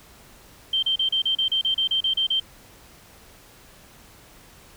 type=tone bursts; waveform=sine; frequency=3136 Hz; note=G7; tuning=in tune; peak=-19 dBFS; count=13; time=0.73-2.399 s; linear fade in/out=5 ms; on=97 ms; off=34 ms; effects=pink hiss -50 dBFS RMS until 4.76 s